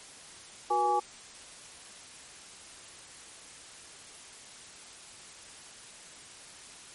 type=tone cluster; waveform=sine; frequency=366.4 / 483.3 / 830 / 1151 Hz; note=F#4 / B4 / G#5 / D6; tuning=-17 / -38 / -1 / -35 cents; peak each=-34 / -34 / -25 / -33 dBFS; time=0.7-1 s; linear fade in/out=10 ms; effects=white hiss -49 dBFS RMS until 6.94 s + MP3 48 kbps